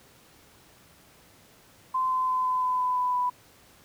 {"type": "tone with pitch steps", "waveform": "sine", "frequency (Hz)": [1032, 1026.1, 1020.1, 1014.3, 1008.4, 1002.6, 996.8, 991.1], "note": ["C6", "C6", "C6", "B5", "B5", "B5", "B5", "B5"], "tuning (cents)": [-24, -34, -44, 46, 36, 26, 16, 6], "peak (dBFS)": -23, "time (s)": [1.94, 3.3], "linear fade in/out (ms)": 10, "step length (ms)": 170, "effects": ["pink hiss -56 dBFS RMS until 3.84 s", "high-pass 60 Hz 12 dB/octave"]}